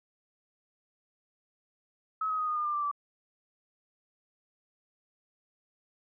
sine tone with pitch steps, 1284 / 1265.6 / 1247.4 / 1229.6 / 1211.9 / 1194.6 / 1177.4 / 1160.6 Hz, E6 / D#6 / D#6 / D#6 / D#6 / D6 / D6 / D6, -46 / +29 / +4 / -21 / -46 / +29 / +4 / -21 cents, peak -28 dBFS, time 2.21-2.914 s, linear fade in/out 5 ms, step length 88 ms, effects none

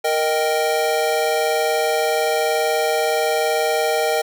square chord, Eb major, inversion second, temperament equal, 466.2 / 622.3 / 784 Hz, Bb4 / Eb5 / G5, 0 / 0 / 0 cents, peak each -22 / -22 / -23 dBFS, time 0.04-4.22 s, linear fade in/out 10 ms, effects none

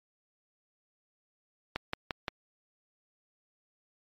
click train, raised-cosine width 0.3 ms, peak -15 dBFS, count 4, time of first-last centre 1.76-2.282 s, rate 5.75 Hz, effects MP3 64 kbps

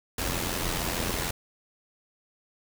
pink noise with amplitude modulation, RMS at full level -27 dBFS, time 0.18-1.31 s, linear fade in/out 5 ms, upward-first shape sine, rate 86.6 Hz, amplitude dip 60%, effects none

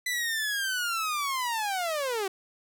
sawtooth linear sweep, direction down, 2007 to 370 Hz, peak -24 dBFS, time 0.06-2.28 s, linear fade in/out 5 ms, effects none

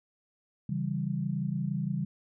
sine chord, C# diminished, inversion none, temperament equal, 138.59 / 164.81 / 196 Hz, C#3 / E3 / G3, 0 / 0 / 0 cents, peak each -33 dBFS, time 0.69-2.05 s, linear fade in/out 5 ms, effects none

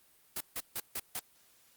white noise bursts, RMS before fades -36 dBFS, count 5, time 0.36-1.195 s, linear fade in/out 5 ms, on 47 ms, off 150 ms, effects white hiss -65 dBFS RMS until 1.76 s + Opus 32 kbps

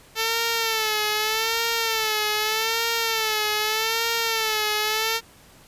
5% pulse tone with vibrato, 442.3 Hz, A4, 9 cents sharp, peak -10 dBFS, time 0.15-5.21 s, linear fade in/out 50 ms, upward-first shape sine, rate 0.82 Hz, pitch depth 75 cents each way, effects pink hiss -51 dBFS RMS until 5.67 s + resampled to 32000 Hz

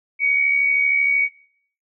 sine tone with amplitude modulation, 2251 Hz, C#7, 26 cents sharp, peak -13 dBFS, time 0.19-1.29 s, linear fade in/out 50 ms, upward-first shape sine, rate 72.9 Hz, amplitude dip 55%, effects noise-tail reverb RT60 0.6 s tail -19 dB re dry

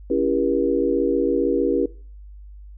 sine chord, C# diminished seventh, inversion none, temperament just, 277.2 / 332.6 / 399.1 / 479 Hz, C#4 / E4 / G4 / Bb4, 0 / +16 / +31 / +47 cents, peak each -23 dBFS, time 0.1-1.86 s, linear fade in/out 5 ms, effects noise-tail reverb RT60 0.4 s tail -21 dB re dry + added 50 Hz sine -38 dBFS peak until 2.77 s

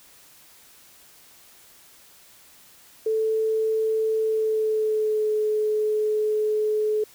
sine tone with pitch glide, 440 to 427.7 Hz, A4 to A4, 0 to -49 cents, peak -20 dBFS, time 3.06-7.04 s, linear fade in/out 5 ms, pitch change -49 cents, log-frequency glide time 4.19-5.34 s, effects white hiss -52 dBFS RMS until 7.14 s

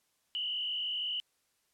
sine tone with frequency modulation, 2957 Hz, F#7, 2 cents flat, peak -32 dBFS, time 0.35-1.2 s, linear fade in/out 0 ms, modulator 46.1 Hz, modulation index 2.3, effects white hiss -75 dBFS RMS until 1.73 s + low-pass 12000 Hz 12 dB/octave

